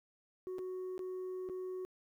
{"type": "tone with dropouts", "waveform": "sine", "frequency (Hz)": 370, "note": "F#4", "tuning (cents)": 0, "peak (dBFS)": -36, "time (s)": [0.47, 1.85], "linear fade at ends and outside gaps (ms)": 0, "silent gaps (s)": [[0.584, 0.59], [0.979, 0.992], [1.489, 1.497]], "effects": ["tanh soft clip ceiling -38 dBFS", "12-bit"]}